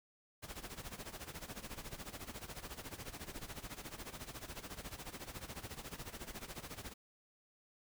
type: noise with tremolo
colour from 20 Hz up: pink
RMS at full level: -45 dBFS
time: 0.42-6.94 s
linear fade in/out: 20 ms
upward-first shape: sine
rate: 14 Hz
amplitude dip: 80%
effects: none